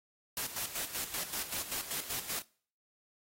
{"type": "noise with tremolo", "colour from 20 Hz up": "white", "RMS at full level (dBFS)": -36, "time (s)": [0.37, 2.42], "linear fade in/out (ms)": 0, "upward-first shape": "square", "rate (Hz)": 5.2, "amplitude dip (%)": 65, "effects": ["noise-tail reverb RT60 0.5 s tail -24 dB re dry", "AAC 48 kbps"]}